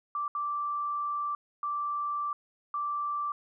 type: tone bursts at uneven times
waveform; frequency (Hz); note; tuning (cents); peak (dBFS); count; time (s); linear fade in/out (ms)
sine; 1170; D6; -7; -29; 4; 0.15-0.28 / 0.35-1.35 / 1.63-2.33 / 2.74-3.32; 2
effects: none